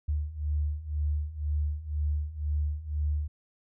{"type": "beating tone pair", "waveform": "sine", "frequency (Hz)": [73.42, 75.42], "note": ["D2", "D2"], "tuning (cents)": [0, 47], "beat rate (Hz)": 2, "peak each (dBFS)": [-32, -29], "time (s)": [0.08, 3.28], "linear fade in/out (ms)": 10, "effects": []}